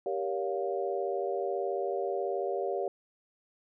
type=chord; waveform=sine; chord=G half-diminished seventh; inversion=none; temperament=just; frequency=392 / 470.4 / 564.5 / 705.6 Hz; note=G4 / Bb4 / Db5 / F5; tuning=0 / +16 / +31 / +18 cents; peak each=-33 / -36 / -35 / -36 dBFS; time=0.06-2.88 s; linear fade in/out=2 ms; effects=none